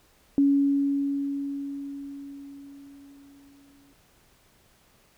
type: tone with exponential decay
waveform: sine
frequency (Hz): 280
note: C#4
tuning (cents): +18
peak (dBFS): -16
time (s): 0.38-3.93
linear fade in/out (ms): 1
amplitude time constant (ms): 770
effects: pink hiss -61 dBFS RMS until 5.17 s